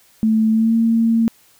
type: tone with pitch glide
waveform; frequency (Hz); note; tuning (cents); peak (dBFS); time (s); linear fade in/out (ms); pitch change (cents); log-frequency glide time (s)
sine; 220 to 227.9; A3 to A#3; 0 to -39; -12; 0.23-1.28; 0; +61; 0.51-0.74
effects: white hiss -53 dBFS RMS until 1.59 s